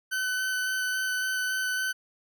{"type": "tone with vibrato", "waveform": "40% pulse", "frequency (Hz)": 1514, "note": "F#6", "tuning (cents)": 39, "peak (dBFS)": -26, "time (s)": [0.11, 1.93], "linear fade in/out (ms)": 20, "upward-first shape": "square", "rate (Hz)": 3.6, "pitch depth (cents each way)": 9, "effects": []}